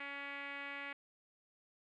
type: tone with low-pass filter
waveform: 5% pulse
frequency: 281.4 Hz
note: C#4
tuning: 26 cents sharp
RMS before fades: -45 dBFS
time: 0-0.93 s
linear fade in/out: 5 ms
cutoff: 2200 Hz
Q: 3
effects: none